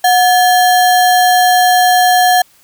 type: tone with sample-and-hold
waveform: sine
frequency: 730 Hz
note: F#5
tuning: 24 cents flat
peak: -6 dBFS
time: 0.04-2.42 s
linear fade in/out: 5 ms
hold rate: 2450 Hz
effects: white hiss -49 dBFS RMS until 2.63 s